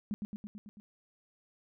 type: tone with echo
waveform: sine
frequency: 207.7 Hz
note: G#3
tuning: in tune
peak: -31 dBFS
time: 0.11-0.14 s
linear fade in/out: 0 ms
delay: 110 ms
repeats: 6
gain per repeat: -3 dB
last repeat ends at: 0.8 s
effects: none